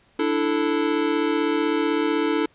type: chord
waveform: square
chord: D suspended second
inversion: none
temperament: equal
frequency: 293.7 / 329.6 / 440 Hz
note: D4 / E4 / A4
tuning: 0 / 0 / 0 cents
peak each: -25 dBFS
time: 0.19-2.46 s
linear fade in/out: 5 ms
effects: pink hiss -59 dBFS RMS until 2.54 s + resampled to 8000 Hz